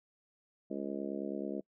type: harmonic tone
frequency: 69.3 Hz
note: C#2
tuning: in tune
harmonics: 3 / 4 / 5 / 6 / 7 / 8 / 9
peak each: -41 / -41 / -41 / -46 / -45 / -49 / -46 dBFS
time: 0.7-1.61 s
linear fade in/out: 10 ms
effects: noise-tail reverb RT60 0.1 s tail -26 dB re dry